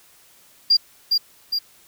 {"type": "tone with echo", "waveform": "triangle", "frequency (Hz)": 4786, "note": "D8", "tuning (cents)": 32, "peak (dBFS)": -8, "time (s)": [0.7, 0.77], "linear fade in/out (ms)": 10, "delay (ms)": 410, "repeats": 2, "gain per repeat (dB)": -5, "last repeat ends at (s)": 1.59, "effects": ["tanh soft clip ceiling -10 dBFS", "white hiss -53 dBFS RMS until 1.87 s"]}